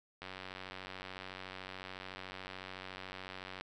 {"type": "click train", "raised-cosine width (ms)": 0.3, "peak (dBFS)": -28, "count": 319, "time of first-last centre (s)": [0.22, 3.61], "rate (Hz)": 93.8, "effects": []}